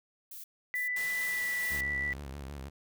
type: noise bursts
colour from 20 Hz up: violet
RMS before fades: -45 dBFS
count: 4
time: 0.31-1.76 s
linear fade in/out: 5 ms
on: 130 ms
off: 310 ms
type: tone with pitch glide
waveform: sine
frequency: 1987 to 1965.3 Hz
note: B6 to B6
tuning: +10 to -9 cents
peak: -30 dBFS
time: 0.74-2.13 s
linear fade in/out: 0 ms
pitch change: -19 cents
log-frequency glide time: 1.24-1.44 s
type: noise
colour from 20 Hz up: white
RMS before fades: -42 dBFS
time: 0.96-1.81 s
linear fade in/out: 5 ms
type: tone with vibrato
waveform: sawtooth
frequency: 69.5 Hz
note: C#2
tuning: 5 cents sharp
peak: -36 dBFS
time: 1.7-2.7 s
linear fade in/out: 20 ms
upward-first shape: square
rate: 6.3 Hz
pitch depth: 81 cents each way
effects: none